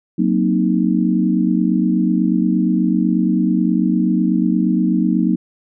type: chord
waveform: sine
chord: C half-diminished seventh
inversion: second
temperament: equal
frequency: 185 / 233.1 / 261.6 / 311.1 Hz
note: Gb3 / Bb3 / C4 / Eb4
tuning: 0 / 0 / 0 / 0 cents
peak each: -17 / -18 / -22 / -19 dBFS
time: 0.18-5.36 s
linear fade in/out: 10 ms
effects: none